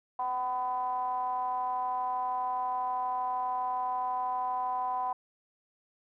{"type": "ring-modulated tone", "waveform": "triangle", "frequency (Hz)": 123.4, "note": "B2", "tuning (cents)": -1, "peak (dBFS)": -24, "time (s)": [0.19, 5.13], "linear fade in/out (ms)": 5, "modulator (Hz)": 880, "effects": []}